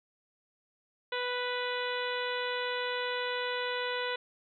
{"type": "harmonic tone", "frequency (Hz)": 493.9, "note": "B4", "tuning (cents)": 0, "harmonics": [1, 2, 3, 4, 5, 6, 7, 8], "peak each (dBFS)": [-35, -38, -38, -40, -43, -43, -42, -44], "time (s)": [1.12, 4.16], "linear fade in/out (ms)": 5, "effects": []}